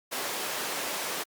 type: high-pass noise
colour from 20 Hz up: pink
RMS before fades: -33 dBFS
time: 0.11-1.24 s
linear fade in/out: 20 ms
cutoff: 420 Hz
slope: 12 dB/octave
effects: Opus 48 kbps